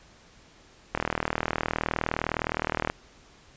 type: click train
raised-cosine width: 0.5 ms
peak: -10 dBFS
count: 78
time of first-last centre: 0.95-2.899 s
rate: 39.5 Hz
effects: pink hiss -55 dBFS RMS until 3.56 s + resampled to 16000 Hz